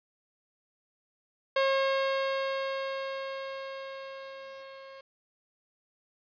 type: tone with level ramp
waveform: sawtooth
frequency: 540 Hz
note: C#5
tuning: 45 cents flat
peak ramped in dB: -19 to -42 dBFS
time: 1.56-5.01 s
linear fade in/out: 5 ms
effects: resampled to 11025 Hz + 10-bit